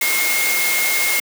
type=tone in noise; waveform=sine; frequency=2147 Hz; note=C7; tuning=44 cents sharp; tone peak=-19 dBFS; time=0.01-1.2 s; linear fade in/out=5 ms; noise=white; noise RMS=-20 dBFS; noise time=0.01-1.2 s; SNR=-2 dB; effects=high-pass 300 Hz 12 dB/octave